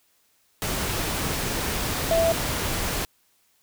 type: tone in noise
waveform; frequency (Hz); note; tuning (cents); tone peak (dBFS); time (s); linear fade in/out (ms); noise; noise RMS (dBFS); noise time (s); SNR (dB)
sine; 662; E5; +7; -18; 2.11-2.32; 0; pink; -27; 0.62-3.05; +6
effects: white hiss -65 dBFS RMS until 3.62 s